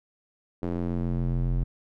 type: tone with band-pass filter sweep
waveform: square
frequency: 43.65 Hz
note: F1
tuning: in tune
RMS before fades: -27 dBFS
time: 0.62-1.64 s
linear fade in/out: 10 ms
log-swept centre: 340 to 90 Hz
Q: 1.1
effects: none